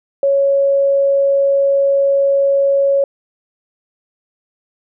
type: tone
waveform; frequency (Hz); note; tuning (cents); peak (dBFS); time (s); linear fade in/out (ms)
sine; 554.4; C#5; 0; -10; 0.23-3.04; 2
effects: none